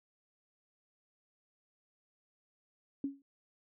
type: tone with exponential decay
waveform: sine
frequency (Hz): 277.2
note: C#4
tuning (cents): 0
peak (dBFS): -29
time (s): 3.04-3.22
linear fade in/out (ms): 2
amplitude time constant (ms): 39
effects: none